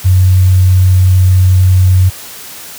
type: tone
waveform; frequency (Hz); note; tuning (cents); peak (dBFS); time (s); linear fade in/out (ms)
sine; 92.5; F#2; 0; -3; 0.04-2.1; 20
effects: white hiss -29 dBFS RMS until 2.78 s + high-pass 60 Hz 12 dB/octave